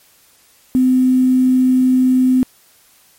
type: tone with quantisation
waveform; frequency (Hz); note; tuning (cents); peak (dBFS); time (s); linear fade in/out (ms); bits
sine; 256; C4; -38; -9; 0.75-2.43; 0; 6
effects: white hiss -51 dBFS RMS until 3.18 s + MP3 64 kbps